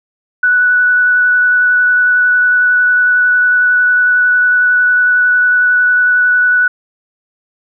sine tone with vibrato, 1480 Hz, F#6, in tune, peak -7 dBFS, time 0.43-6.68 s, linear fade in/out 5 ms, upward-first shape sine, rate 11 Hz, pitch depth 10 cents each way, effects none

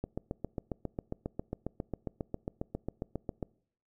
click train, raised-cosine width 2 ms, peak -21 dBFS, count 26, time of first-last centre 0.04-3.428 s, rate 7.38 Hz, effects noise-tail reverb RT60 0.6 s tail -24 dB re dry

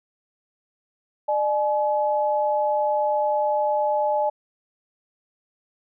sine tone pair together, 601 / 849.9 Hz, D5 / G#5, +40 / +40 cents, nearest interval tritone, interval 600 cents, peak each -22 dBFS, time 1.28-4.3 s, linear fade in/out 10 ms, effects none

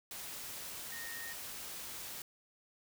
sine tone in noise, 1850 Hz, A#6, 14 cents flat, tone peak -45 dBFS, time 0.92-1.33 s, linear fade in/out 2 ms, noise white, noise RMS -45 dBFS, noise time 0.11-2.22 s, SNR -3 dB, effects none

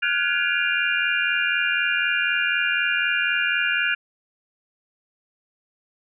sine tone cluster, 1420 / 1504 / 1684 / 2401 / 2786 Hz, F6 / F#6 / G#6 / D7 / F7, +28 / +28 / +24 / +38 / -5 cents, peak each -26 dBFS, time 0.02-3.95 s, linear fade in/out 10 ms, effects none

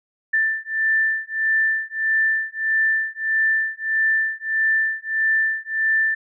sine beating tone pair, 1772 / 1773.6 Hz, A6 / A6, +12 / +13 cents, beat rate 1.6 Hz, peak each -21 dBFS, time 0.33-6.15 s, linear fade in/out 10 ms, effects none

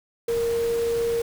sine tone in noise, 465.5 Hz, A#4, 2 cents flat, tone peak -21 dBFS, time 0.28-1.22 s, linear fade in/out 5 ms, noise pink, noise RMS -37 dBFS, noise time 0.28-1.22 s, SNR +13 dB, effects none

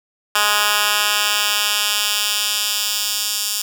10% pulse tone with high-pass filter sweep, 207.7 Hz, G#3, in tune, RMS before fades -19 dBFS, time 0.35-3.62 s, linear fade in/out 5 ms, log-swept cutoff 1500 to 5100 Hz, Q 0.99, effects none

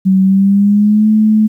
sine tone with pitch glide, 190 to 215.7 Hz, F#3 to A3, +46 to -34 cents, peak -6 dBFS, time 0.05-1.48 s, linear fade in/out 20 ms, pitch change +220 cents, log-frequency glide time 0.22-1.08 s, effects 8-bit

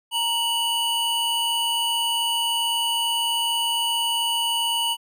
square tone pair together, 929.5 / 2951 Hz, A#5 / F#7, -5 / -5 cents, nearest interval octave + minor sixth, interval 2000 cents, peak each -27 / -23 dBFS, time 0.11-4.97 s, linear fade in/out 50 ms, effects none

